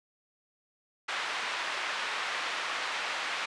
pink band-pass noise, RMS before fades -34 dBFS, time 1.08-3.46 s, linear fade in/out 10 ms, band 1100 to 3100 Hz, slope 12 dB/octave, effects resampled to 22050 Hz

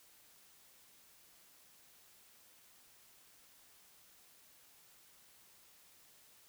silence, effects white hiss -64 dBFS RMS until 6.48 s

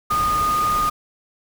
sine tone in noise, 1227 Hz, D#6, 25 cents flat, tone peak -17 dBFS, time 0.1-0.9 s, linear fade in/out 10 ms, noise pink, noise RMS -29 dBFS, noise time 0.1-0.9 s, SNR +9 dB, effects none

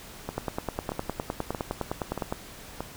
two click trains, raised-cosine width 1 ms, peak -14 / -17 dBFS, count 20 / 5, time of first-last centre 0.38-2.325 / 0.29-2.806 s, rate 9.77 / 1.59 Hz, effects pink hiss -45 dBFS RMS until 2.96 s

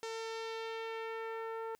sawtooth tone with low-pass filter sweep, 450.4 Hz, A4, 40 cents sharp, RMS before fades -41 dBFS, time 0.03-1.75 s, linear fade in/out 0 ms, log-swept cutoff 6900 to 1200 Hz, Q 1.3, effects white hiss -75 dBFS RMS until 1.79 s

